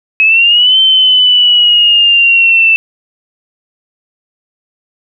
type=linear two-way sweep; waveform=sine; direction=up then down; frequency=2551 to 3100 to 2652 Hz; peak=-4 dBFS; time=0.2-2.76 s; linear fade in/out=0 ms; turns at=0.79 s; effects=none